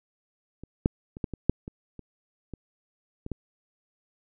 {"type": "clicks", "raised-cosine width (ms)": 3, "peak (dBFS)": [-28, -7, -26, -15, -21, -6, -24, -28, -24, -23, -18], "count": 11, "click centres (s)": [0.636, 0.859, 1.169, 1.242, 1.337, 1.496, 1.679, 1.993, 2.537, 3.264, 3.317], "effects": []}